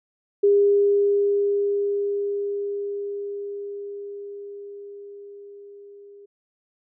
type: tone with level ramp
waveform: sine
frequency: 404.4 Hz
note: G#4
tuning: 46 cents flat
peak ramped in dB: -13 to -43 dBFS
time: 0.43-6.26 s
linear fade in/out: 10 ms
effects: none